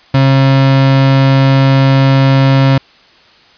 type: tone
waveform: 35% pulse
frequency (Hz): 135.1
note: C#3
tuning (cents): -44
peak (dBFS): -4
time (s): 0.14-2.78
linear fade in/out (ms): 5
effects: white hiss -44 dBFS RMS until 3.57 s + resampled to 11025 Hz